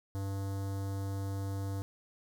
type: tone with notch filter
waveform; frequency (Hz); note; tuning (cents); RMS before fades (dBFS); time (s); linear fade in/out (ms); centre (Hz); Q
square; 98; G2; 0; -36; 0.15-1.82; 0; 2500; 0.56
effects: none